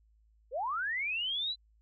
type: linear sweep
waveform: sine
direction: up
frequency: 444.3 to 4058 Hz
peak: -31 dBFS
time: 0.51-1.56 s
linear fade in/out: 50 ms
effects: added 54 Hz sine -63 dBFS peak until 1.81 s